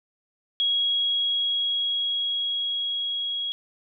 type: tone with level ramp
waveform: sine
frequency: 3310 Hz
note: G#7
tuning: 6 cents flat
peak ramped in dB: -20 to -26 dBFS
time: 0.6-3.52 s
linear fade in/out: 0 ms
effects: none